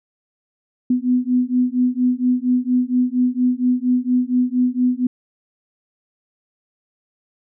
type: beating tone pair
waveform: sine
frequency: 247.7 / 252 Hz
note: B3 / B3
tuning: +5 / +35 cents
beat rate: 4.3 Hz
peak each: -18 dBFS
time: 0.9-5.07 s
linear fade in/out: 5 ms
effects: none